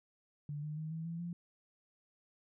sine tone with pitch steps, 146.83 / 151.66 / 156.64 / 161.79 / 167.11 / 172.61 Hz, D3 / D#3 / D#3 / E3 / E3 / F3, 0 / -44 / +12 / -32 / +24 / -20 cents, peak -38 dBFS, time 0.49-1.33 s, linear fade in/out 2 ms, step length 140 ms, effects none

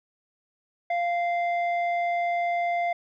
square tone with low-pass filter, 695 Hz, F5, 9 cents flat, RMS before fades -26 dBFS, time 0.9-2.93 s, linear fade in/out 5 ms, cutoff 1600 Hz, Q 9.6, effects none

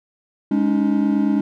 triangle chord, Ab suspended fourth, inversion none, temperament equal with one note detuned, 207.7 / 282.2 / 311.1 Hz, Ab3 / Db4 / Eb4, 0 / +31 / 0 cents, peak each -17 / -17 / -21 dBFS, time 0.51-1.41 s, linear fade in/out 5 ms, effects none

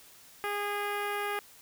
10% pulse tone with notch filter, 410 Hz, G#4, 22 cents flat, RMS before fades -33 dBFS, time 0.44-1.39 s, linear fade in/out 0 ms, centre 6300 Hz, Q 0.65, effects white hiss -55 dBFS RMS until 1.61 s

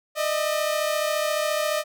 sawtooth tone pair together, 605 / 639.4 Hz, D#5 / D#5, -49 / +47 cents, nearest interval minor second, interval 96 cents, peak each -20 / -24 dBFS, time 0.15-1.84 s, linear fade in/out 50 ms, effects none

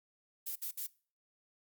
violet noise bursts, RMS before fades -39 dBFS, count 3, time 0.46-0.869 s, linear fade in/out 10 ms, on 97 ms, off 59 ms, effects noise-tail reverb RT60 0.4 s tail -21 dB re dry + Opus 48 kbps

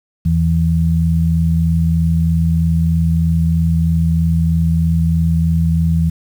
sine tone pair together, 81.65 / 164.81 Hz, E2 / E3, -16 / 0 cents, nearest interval octave, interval 1216 cents, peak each -15 / -13 dBFS, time 0.25-6.1 s, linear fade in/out 10 ms, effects 7-bit

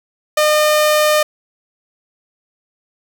sawtooth tone, 607 Hz, D#5, 43 cents flat, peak -7 dBFS, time 0.37-1.23 s, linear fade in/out 5 ms, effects none

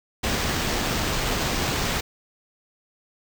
pink noise with sample-and-hold, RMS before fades -25 dBFS, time 0.23-2.01 s, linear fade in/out 10 ms, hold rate 11025 Hz, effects none

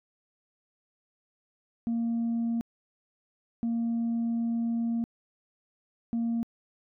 sine tone bursts at uneven times, 231.9 Hz, A#3, 9 cents flat, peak -24 dBFS, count 3, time 1.87-2.61 / 3.63-5.04 / 6.13-6.43 s, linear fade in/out 0 ms, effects tanh soft clip ceiling -24 dBFS

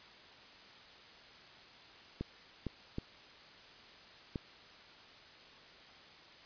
clicks, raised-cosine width 3 ms, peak -24 dBFS, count 4, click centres 2.21 / 2.667 / 2.984 / 4.358 s, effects white hiss -56 dBFS RMS until 6.45 s + resampled to 11025 Hz

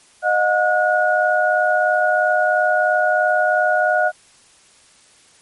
sine tone cluster, 618 / 721 / 1452 Hz, D#5 / F#5 / F#6, -12 / -45 / -33 cents, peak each -18 dBFS, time 0.22-4.12 s, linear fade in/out 50 ms, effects white hiss -51 dBFS RMS until 5.41 s + MP3 48 kbps

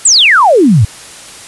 sine exponential sweep, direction down, 8372 to 92.5 Hz, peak -3 dBFS, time 0.05-0.85 s, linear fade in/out 5 ms, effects white hiss -31 dBFS RMS until 1.47 s + resampled to 24000 Hz

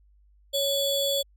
square ring-modulated tone, 1975.5 Hz, B6, in tune, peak -21 dBFS, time 0.53-1.23 s, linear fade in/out 20 ms, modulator 1420 Hz, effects added 50 Hz sine -56 dBFS peak until 1.36 s

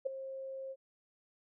sine tone with ADSR envelope, 534 Hz, C5, 35 cents sharp, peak -28 dBFS, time 0.05-0.76 s, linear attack 15 ms, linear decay 9 ms, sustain -12 dB, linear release 47 ms, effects none

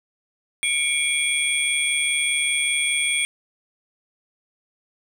sine tone cluster, 2231 / 2376 / 3346 / 8850 Hz, C#7 / D7 / G#7 / C#9, +11 / +20 / +12 / -4 cents, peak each -25 dBFS, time 0.63-3.25 s, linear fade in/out 0 ms, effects 7-bit

